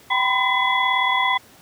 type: tone cluster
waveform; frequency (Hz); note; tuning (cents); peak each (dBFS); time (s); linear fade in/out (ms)
sine; 777 / 986 / 1024 / 2024 / 3383; G5 / B5 / C6 / B6 / G#7; -16 / -3 / -38 / +42 / +31; -26 / -23 / -23 / -21 / -26; 0.1-1.38; 10
effects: pink hiss -49 dBFS RMS until 1.61 s + high-pass 100 Hz 12 dB/octave